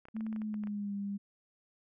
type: clicks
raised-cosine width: 0.5 ms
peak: -36 dBFS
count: 11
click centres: 0.054 / 0.085 / 0.166 / 0.208 / 0.266 / 0.328 / 0.362 / 0.418 / 0.542 / 0.637 / 0.672 s
type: tone with pitch glide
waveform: sine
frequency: 220 to 200.6 Hz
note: A3 to G3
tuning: 0 to +40 cents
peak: -34 dBFS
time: 0.14-1.18 s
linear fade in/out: 20 ms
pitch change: -160 cents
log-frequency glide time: 0.27-0.94 s
effects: none